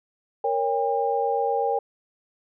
sine chord, G diminished, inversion first, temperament equal with one note detuned, 466.2 / 554.4 / 803.2 Hz, Bb4 / Db5 / G5, 0 / 0 / +42 cents, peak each -25 / -28 / -24 dBFS, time 0.44-1.79 s, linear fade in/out 5 ms, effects none

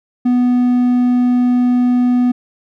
triangle tone, 246.9 Hz, B3, in tune, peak -8 dBFS, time 0.25-2.32 s, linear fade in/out 10 ms, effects none

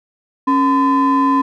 triangle ring-modulated tone, 372.2 Hz, F#4, 10 cents sharp, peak -6 dBFS, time 0.47-1.42 s, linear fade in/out 10 ms, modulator 647 Hz, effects none

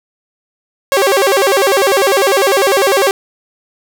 sawtooth tone with vibrato, 463 Hz, A#4, 12 cents flat, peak -5 dBFS, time 0.92-3.11 s, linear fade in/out 0 ms, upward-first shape square, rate 10 Hz, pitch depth 290 cents each way, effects none

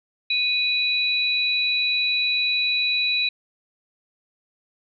sine tone pair together, 2489 / 3931 Hz, D#7 / B7, 0 / -9 cents, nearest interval minor sixth, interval 791 cents, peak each -22 dBFS, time 0.3-3.29 s, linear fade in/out 5 ms, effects none

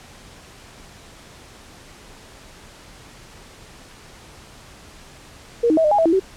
sine tone with pitch steps, 471 / 313.4 / 646 / 606 / 823 / 653 / 329.6 / 382 Hz, A#4 / D#4 / E5 / D#5 / G#5 / E5 / E4 / G4, +18 / +13 / -35 / -46 / -16 / -17 / 0 / -45 cents, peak -13 dBFS, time 5.63-6.198 s, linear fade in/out 10 ms, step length 71 ms, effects pink hiss -44 dBFS RMS until 6.36 s + low-pass 9000 Hz 12 dB/octave

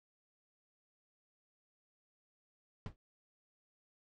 brown noise with exponential decay, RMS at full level -36 dBFS, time 2.86-2.96 s, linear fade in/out 1 ms, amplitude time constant 20 ms, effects low-pass 5000 Hz 12 dB/octave

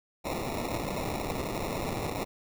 white noise with sample-and-hold, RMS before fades -33 dBFS, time 0.24-2.25 s, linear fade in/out 20 ms, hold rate 1575 Hz, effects none

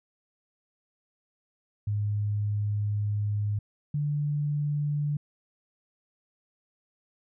sine tone pair in turn, 103.83 / 146.84 Hz, G#2 / D3, 0 / 0 cents, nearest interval tritone, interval 600 cents, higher second, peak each -25 dBFS, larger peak neither, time 1.87-3.59 / 3.94-5.17 s, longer first, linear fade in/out 5 ms, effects none

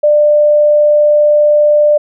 sine tone, 595 Hz, D5, 22 cents sharp, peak -5 dBFS, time 0.03-1.98 s, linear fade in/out 10 ms, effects none

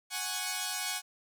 5% pulse chord, F# suspended second, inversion none, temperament equal, 740 / 830.6 / 1108.7 Hz, F#5 / G#5 / C#6, 0 / 0 / 0 cents, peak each -25 / -25 / -27 dBFS, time 0.1-1.02 s, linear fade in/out 50 ms, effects none

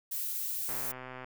violet noise, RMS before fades -35 dBFS, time 0.11-0.92 s, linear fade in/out 10 ms
click train, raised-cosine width 0.5 ms, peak -28 dBFS, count 72, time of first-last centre 0.69-1.245 s, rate 128 Hz
effects none

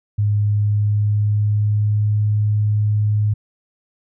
sine tone with pitch glide, 103.83 to 105.34 Hz, G#2 to G#2, 0 to +25 cents, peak -14 dBFS, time 0.18-3.34 s, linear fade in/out 10 ms, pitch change +25 cents, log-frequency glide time 0.4-2.21 s, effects none

